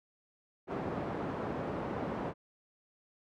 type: band-pass noise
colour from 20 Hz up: pink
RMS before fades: -37 dBFS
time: 0.67-2.34 s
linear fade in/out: 50 ms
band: 150 to 970 Hz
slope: 12 dB/octave
effects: none